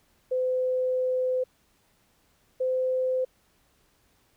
sine tone pair in turn, 510 / 513.8 Hz, C5 / C5, -44 / -32 cents, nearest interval unison, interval 12 cents, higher second, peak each -23 dBFS, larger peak neither, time 0.31-1.44 / 2.6-3.25 s, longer first, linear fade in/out 10 ms, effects pink hiss -66 dBFS RMS until 4.36 s

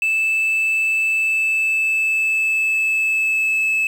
sine tone with pitch glide, 2631 to 2607 Hz, E7 to E7, -4 to -20 cents, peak -13 dBFS, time 0.02-3.87 s, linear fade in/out 2 ms, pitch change -16 cents, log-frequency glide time 1.16-3.75 s, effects tanh soft clip ceiling -15 dBFS + 7-bit

